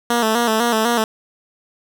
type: tone with vibrato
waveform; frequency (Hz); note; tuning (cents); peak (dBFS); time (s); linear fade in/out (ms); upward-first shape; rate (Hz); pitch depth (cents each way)
10% pulse; 228.4; A#3; -35; -7; 0.1-1.04; 2; square; 4; 68
effects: none